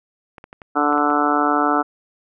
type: clicks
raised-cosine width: 0.5 ms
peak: -23 dBFS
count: 7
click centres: 0.382 / 0.441 / 0.529 / 0.618 / 0.928 / 0.979 / 1.103 s
type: harmonic tone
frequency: 146.83 Hz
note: D3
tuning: in tune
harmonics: 2 / 3 / 4 / 5 / 6 / 7 / 8 / 9 / 10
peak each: -21 / -26 / -28 / -22 / -25 / -27 / -26 / -20 / -29 dBFS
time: 0.75-1.83 s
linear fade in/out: 20 ms
effects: none